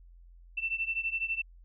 sine beating tone pair, 2673 / 2685 Hz, E7 / E7, +23 / +31 cents, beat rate 12 Hz, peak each -32 / -34 dBFS, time 0.57-1.42 s, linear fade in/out 10 ms, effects added 43 Hz sine -51 dBFS peak until 1.64 s

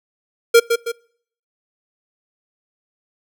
square tone with echo, 466.2 Hz, A#4, in tune, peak -7 dBFS, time 0.54-0.6 s, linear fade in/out 10 ms, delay 160 ms, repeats 2, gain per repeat -7 dB, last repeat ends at 0.92 s, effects noise-tail reverb RT60 0.6 s tail -25 dB re dry

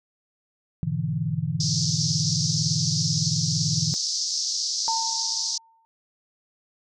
sine chord, E dominant seventh, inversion first, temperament equal, 103.83 / 123.47 / 146.83 / 164.81 Hz, G#2 / B2 / D3 / E3, 0 / 0 / 0 / 0 cents, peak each -33 / -31 / -28 / -27 dBFS, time 0.83-3.94 s, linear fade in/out 0 ms
pink band-pass noise, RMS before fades -27 dBFS, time 1.6-5.58 s, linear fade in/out 5 ms, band 4700 to 6100 Hz, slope 48 dB/octave
sine tone with exponential decay, 905 Hz, A5, 48 cents sharp, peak -22 dBFS, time 4.88-5.85 s, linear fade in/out 0 ms, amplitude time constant 210 ms
effects none

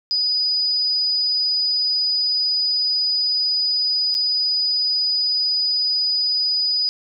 sine tone with dropouts, 4959 Hz, D#8, 7 cents flat, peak -17 dBFS, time 0.11-6.89 s, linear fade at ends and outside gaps 0 ms, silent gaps 4.143-4.15 s, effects none

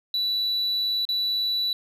sine tone with dropouts, 3951 Hz, B7, in tune, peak -20 dBFS, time 0.14-1.73 s, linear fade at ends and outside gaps 2 ms, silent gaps 1.052-1.089 s, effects tanh soft clip ceiling -21 dBFS

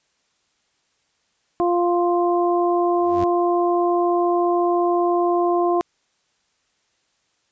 harmonic tone, 349.2 Hz, F4, in tune, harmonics 1 / 2 / 3, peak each -18 / -21 / -25 dBFS, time 1.6-5.81 s, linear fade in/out 0 ms
sawtooth tone with exponential growth, 92.5 Hz, F#2, in tune, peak -22 dBFS, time 2.95-3.24 s, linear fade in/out 5 ms, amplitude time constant 61 ms
effects white hiss -67 dBFS RMS until 7.51 s + resampled to 16000 Hz

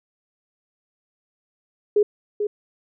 sine tone with echo, 416 Hz, G#4, 3 cents sharp, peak -13 dBFS, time 1.96-2.03 s, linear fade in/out 5 ms, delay 440 ms, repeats 1, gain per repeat -7 dB, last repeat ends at 2.47 s, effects none

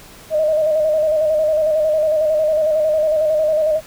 sine tone with vibrato, 620 Hz, D#5, 6 cents flat, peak -13 dBFS, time 0.3-3.81 s, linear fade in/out 50 ms, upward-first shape square, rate 11 Hz, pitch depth 38 cents each way, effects pink hiss -41 dBFS RMS until 3.86 s

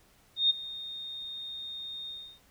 sine tone with ADSR envelope, 3681 Hz, A#7, 23 cents flat, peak -19 dBFS, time 0.36-2.4 s, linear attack 140 ms, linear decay 17 ms, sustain -18 dB, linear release 310 ms, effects pink hiss -63 dBFS RMS until 2.5 s

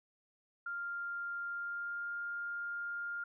sine tone with pitch glide, 1396.9 to 1405.8 Hz, F6 to F6, 0 to +11 cents, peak -37 dBFS, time 0.66-3.24 s, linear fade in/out 5 ms, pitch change +11 cents, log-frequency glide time 1.47-2.11 s, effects none

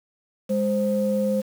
sine tone pair together, 205.3 / 523.3 Hz, G#3 / C5, -20 / 0 cents, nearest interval octave + major third, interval 1620 cents, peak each -22 dBFS, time 0.49-1.42 s, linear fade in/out 20 ms, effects tanh soft clip ceiling -12 dBFS + 7-bit

